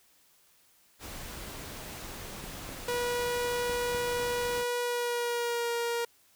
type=noise; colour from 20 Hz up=pink; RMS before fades=-42 dBFS; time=0.99-4.65 s; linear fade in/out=50 ms
type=click train; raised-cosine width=2 ms; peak=-29 dBFS; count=8; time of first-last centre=2.44-4.199 s; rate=3.98 Hz
type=tone with pitch glide; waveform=sawtooth; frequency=485.3 to 470.7 Hz; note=B4 to A#4; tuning=-30 to +17 cents; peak=-25 dBFS; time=2.88-6.05 s; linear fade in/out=5 ms; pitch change=-53 cents; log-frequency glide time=4.82-5.71 s
effects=white hiss -64 dBFS RMS until 6.35 s